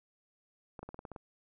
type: clicks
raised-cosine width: 1 ms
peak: -30 dBFS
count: 8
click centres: 0.792 / 0.83 / 0.89 / 0.944 / 0.991 / 1.052 / 1.117 / 1.162 s
effects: none